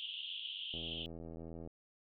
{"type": "band-pass noise", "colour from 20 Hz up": "pink", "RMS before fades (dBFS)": -44, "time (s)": [0, 1.06], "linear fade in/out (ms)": 0, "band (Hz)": [2900, 3400], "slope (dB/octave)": 96}
{"type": "click train", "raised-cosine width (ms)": 2, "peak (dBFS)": -35, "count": 78, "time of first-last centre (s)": [0.74, 1.674], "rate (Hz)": 82.4}
{"effects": []}